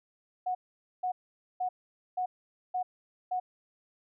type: tone bursts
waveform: sine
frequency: 733 Hz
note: F#5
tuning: 16 cents flat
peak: -28 dBFS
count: 6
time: 0.46-3.4 s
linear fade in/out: 10 ms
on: 90 ms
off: 480 ms
effects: none